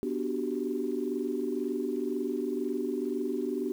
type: chord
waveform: sine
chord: G major seventh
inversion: first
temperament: equal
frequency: 246.9 / 293.7 / 370 / 392 Hz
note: B3 / D4 / F#4 / G4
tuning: 0 / 0 / 0 / 0 cents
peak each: -34 dBFS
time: 0.03-3.72 s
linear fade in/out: 0 ms
effects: tanh soft clip ceiling -18 dBFS + 9-bit